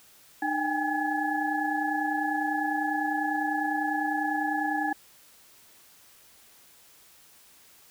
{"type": "tone cluster", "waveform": "sine", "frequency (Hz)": [303.7, 789, 819, 1702], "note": ["D#4", "G5", "G#5", "G#6"], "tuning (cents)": [-42, 11, -24, 42], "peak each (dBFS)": -31, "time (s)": [0.42, 4.93], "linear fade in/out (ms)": 5, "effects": ["white hiss -56 dBFS RMS until 7.9 s"]}